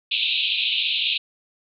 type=band-pass noise; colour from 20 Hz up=pink; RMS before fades=-23 dBFS; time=0.11-1.18 s; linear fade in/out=10 ms; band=2500 to 4000 Hz; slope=96 dB/octave; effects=none

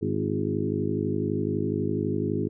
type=harmonic tone with a mistuned harmonic; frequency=52 Hz; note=G#1; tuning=3 cents sharp; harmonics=2 / 3 / 4 / 5 / 6 / 7 / 8; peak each=-32 / -32 / -32 / -32 / -32 / -32 / -32 dBFS; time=0.01-2.49 s; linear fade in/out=20 ms; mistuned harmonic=6; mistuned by=+38 cents; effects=none

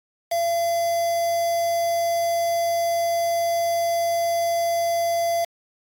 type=tone with quantisation; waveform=triangle; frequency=680 Hz; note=F5; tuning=46 cents flat; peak=-18 dBFS; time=0.31-5.45 s; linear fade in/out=10 ms; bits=5; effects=AAC 64 kbps

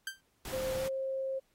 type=tone with exponential decay; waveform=sawtooth; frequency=1568 Hz; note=G6; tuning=in tune; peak=-29 dBFS; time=0.07-0.21 s; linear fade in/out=2 ms; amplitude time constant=29 ms
type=noise; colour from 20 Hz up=pink; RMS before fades=-42 dBFS; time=0.45-0.88 s; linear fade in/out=2 ms
type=tone with pitch glide; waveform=sine; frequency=523.3 to 533.1 Hz; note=C5 to C5; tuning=0 to +32 cents; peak=-32 dBFS; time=0.52-1.4 s; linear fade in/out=20 ms; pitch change=+32 cents; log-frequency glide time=0.77-0.88 s
effects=pink hiss -74 dBFS RMS until 1.54 s + AAC 48 kbps

